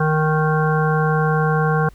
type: harmonic tone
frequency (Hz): 155.4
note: D#3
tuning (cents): -2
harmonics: 1 / 3 / 5 / 7 / 9 / 10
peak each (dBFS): -17 / -22 / -24 / -25 / -27 / -27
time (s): 0-1.89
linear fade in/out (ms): 5
effects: added 50 Hz sine -42 dBFS peak until 1.94 s + pink hiss -55 dBFS RMS until 1.94 s